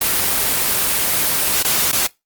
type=noise with dropouts; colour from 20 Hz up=white; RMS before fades=-17 dBFS; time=0.01-2.07 s; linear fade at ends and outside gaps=5 ms; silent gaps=1.629-1.646 / 1.916-1.927 s; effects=noise-tail reverb RT60 0.2 s tail -22 dB re dry + Opus 24 kbps